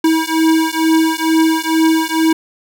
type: beating tone pair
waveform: square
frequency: 320.4 / 322.6 Hz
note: E4 / E4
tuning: -49 / -37 cents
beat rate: 2.2 Hz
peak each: -15 dBFS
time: 0.04-2.33 s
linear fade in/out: 5 ms
effects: none